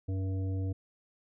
harmonic tone, 95.2 Hz, F#2, 50 cents sharp, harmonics 1 / 3 / 5 / 7, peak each -30 / -40 / -46 / -53 dBFS, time 0.08-0.73 s, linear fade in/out 10 ms, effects none

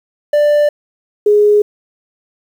triangle / sine tone pair in turn, 590 / 416.3 Hz, D5 / G#4, +8 / +4 cents, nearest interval tritone, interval 604 cents, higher first, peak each -6 dBFS, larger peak neither, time 0.33-0.69 / 1.26-1.62 s, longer neither, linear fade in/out 5 ms, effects 7-bit

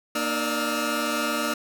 sawtooth tone cluster, 234.7 / 303.3 / 587 / 1292 / 1405 Hz, A#3 / D#4 / D5 / E6 / F6, +12 / -44 / -1 / -35 / +10 cents, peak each -27 dBFS, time 0.15-1.54 s, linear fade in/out 5 ms, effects none

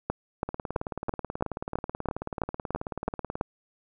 two click trains, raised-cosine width 1 ms, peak -12 / -18 dBFS, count 11 / 54, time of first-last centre 0.1-3.411 / 0.49-3.355 s, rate 3.02 / 18.5 Hz, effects none

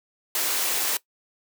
white high-pass noise, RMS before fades -25 dBFS, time 0.35-0.97 s, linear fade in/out 2 ms, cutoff 300 Hz, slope 24 dB/octave, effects noise-tail reverb RT60 0.1 s tail -19 dB re dry

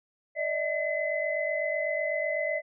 sine tone cluster, 591 / 639 / 2030 Hz, D5 / D#5 / B6, +11 / +46 / +47 cents, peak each -31 dBFS, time 0.35-2.62 s, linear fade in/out 50 ms, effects none

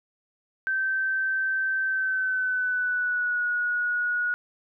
sine tone with pitch glide, 1550 to 1454.6 Hz, G6 to F#6, -20 to -30 cents, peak -23 dBFS, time 0.67-4.34 s, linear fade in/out 0 ms, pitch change -110 cents, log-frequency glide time 1.85-3.45 s, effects none

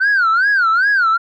sine tone with vibrato, 1480 Hz, F#6, in tune, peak -9 dBFS, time 0-1.18 s, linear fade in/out 20 ms, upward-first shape sine, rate 2.5 Hz, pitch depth 210 cents each way, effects tanh soft clip ceiling -9 dBFS

